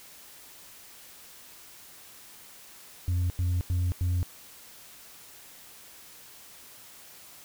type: tone bursts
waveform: sine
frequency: 89 Hz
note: F2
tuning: 33 cents sharp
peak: -21 dBFS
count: 4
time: 3.08-4.23 s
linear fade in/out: 0 ms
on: 220 ms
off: 90 ms
effects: tanh soft clip ceiling -23 dBFS + white hiss -50 dBFS RMS until 7.44 s